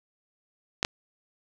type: clicks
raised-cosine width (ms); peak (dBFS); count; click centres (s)
0.2; -9; 2; 0.829 / 0.849
effects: none